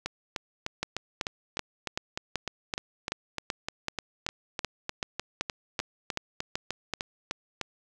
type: two click trains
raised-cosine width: 0.2 ms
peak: -12 / -14 dBFS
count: 17 / 26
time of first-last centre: 0.83-6.937 / 0.06-7.613 s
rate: 2.62 / 3.31 Hz
effects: none